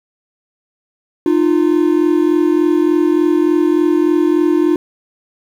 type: tone pair together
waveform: triangle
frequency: 305.8 / 349.2 Hz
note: D#4 / F4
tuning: -30 / 0 cents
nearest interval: major second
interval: 230 cents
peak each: -11 dBFS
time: 1.26-4.76 s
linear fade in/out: 2 ms
effects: 7-bit